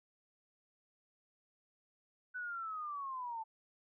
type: linear sweep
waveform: sine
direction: down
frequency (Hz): 1502 to 873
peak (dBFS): -39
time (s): 2.34-3.44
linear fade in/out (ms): 20
effects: none